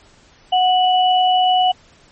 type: tone pair together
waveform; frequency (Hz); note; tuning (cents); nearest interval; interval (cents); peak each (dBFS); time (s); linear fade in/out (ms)
sine; 737 / 2951; F#5 / F#7; -7 / -5; 2 octaves; 2402; -12 / -19; 0.52-1.72; 10
effects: pink hiss -50 dBFS RMS until 2.11 s + MP3 32 kbps